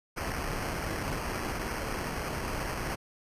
pink noise with sample-and-hold, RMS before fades -34 dBFS, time 0.16-2.96 s, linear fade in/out 20 ms, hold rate 3675 Hz, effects resampled to 32000 Hz

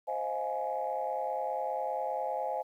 sine chord, F minor seventh, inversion second, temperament just, 523.8 / 628.6 / 698.5 / 838.1 Hz, C5 / Eb5 / F5 / Ab5, +2 / +18 / 0 / +16 cents, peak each -36 / -37 / -37 / -34 dBFS, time 0.07-2.63 s, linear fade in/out 20 ms, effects tanh soft clip ceiling -22 dBFS + 11-bit

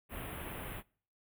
pink band-stop noise, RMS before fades -43 dBFS, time 0.09-0.83 s, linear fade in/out 50 ms, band 3200 to 9700 Hz, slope 48 dB/octave, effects noise-tail reverb RT60 0.5 s tail -25 dB re dry

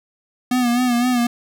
square tone with vibrato, 244.8 Hz, B3, 15 cents flat, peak -16 dBFS, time 0.51-1.27 s, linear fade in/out 5 ms, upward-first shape sine, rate 3.9 Hz, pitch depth 56 cents each way, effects none

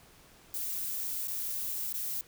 violet noise with dropouts, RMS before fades -35 dBFS, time 0.54-2.21 s, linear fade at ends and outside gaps 2 ms, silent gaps 1.274-1.28 / 1.927-1.939 s, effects pink hiss -58 dBFS RMS until 2.27 s

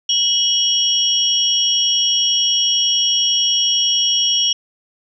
sine tone cluster, 2940 / 3289 / 5600 Hz, F#7 / G#7 / F8, -12 / -18 / +4 cents, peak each -18 dBFS, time 0.09-4.53 s, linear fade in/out 5 ms, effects none

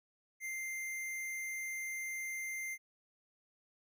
square tone, 2093 Hz, C7, in tune, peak -39 dBFS, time 0.4-2.78 s, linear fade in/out 50 ms, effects none

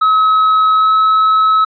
triangle tone with pitch glide, 1282 to 1290.9 Hz, E6 to E6, -49 to -37 cents, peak -6 dBFS, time 0.01-1.65 s, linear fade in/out 10 ms, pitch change +12 cents, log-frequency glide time 0.75-0.91 s, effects resampled to 11025 Hz

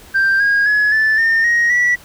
sine tone with pitch steps, 1577 / 1633.6 / 1692.1 / 1752.8 / 1815.7 / 1880.8 / 1948.3 Hz, G6 / G#6 / G#6 / A6 / A#6 / A#6 / B6, +10 / -29 / +32 / -7 / -46 / +15 / -24 cents, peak -9 dBFS, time 0.14-1.96 s, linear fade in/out 20 ms, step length 260 ms, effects tanh soft clip ceiling -9 dBFS + pink hiss -42 dBFS RMS until 2.04 s

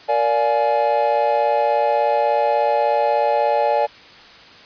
triangle chord, Bb dominant seventh, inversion none, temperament just, 466.2 / 582.7 / 699.2 / 839.1 Hz, Bb4 / D5 / F5 / Ab5, 0 / -14 / +2 / +18 cents, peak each -22 / -17 / -22 / -17 dBFS, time 0.08-3.87 s, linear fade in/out 20 ms, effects white hiss -43 dBFS RMS until 4.65 s + resampled to 11025 Hz

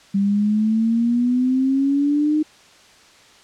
sine exponential sweep, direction up, 196 to 309 Hz, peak -15 dBFS, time 0.14-2.43 s, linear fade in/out 10 ms, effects white hiss -49 dBFS RMS until 3.43 s + low-pass 6000 Hz 12 dB/octave

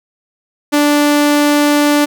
sawtooth tone, 292.9 Hz, D4, 5 cents flat, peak -5 dBFS, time 0.72-2.06 s, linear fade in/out 20 ms, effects none

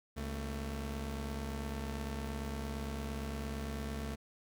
sawtooth tone pair together, 68.81 / 223.7 Hz, C#2 / A3, -12 / +29 cents, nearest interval octave + minor sixth, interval 2041 cents, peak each -35 / -38 dBFS, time 0.16-4.16 s, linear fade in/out 20 ms, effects none

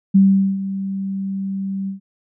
sine tone with ADSR envelope, 194.3 Hz, G3, 15 cents flat, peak -7 dBFS, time 0.14-2 s, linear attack 15 ms, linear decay 420 ms, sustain -14 dB, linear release 120 ms, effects none

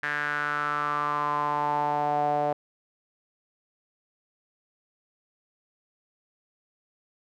sawtooth tone with band-pass filter sweep, 147.3 Hz, D3, 6 cents sharp, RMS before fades -27 dBFS, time 0.03-2.53 s, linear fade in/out 5 ms, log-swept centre 1700 to 660 Hz, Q 5.9, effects none

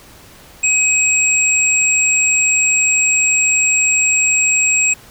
sine tone pair together, 2541 / 7614 Hz, D#7 / A#8, +36 / +36 cents, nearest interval octave + perfect fifth, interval 1900 cents, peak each -14 dBFS, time 0.63-4.94 s, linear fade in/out 10 ms, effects pink hiss -42 dBFS RMS until 5.1 s

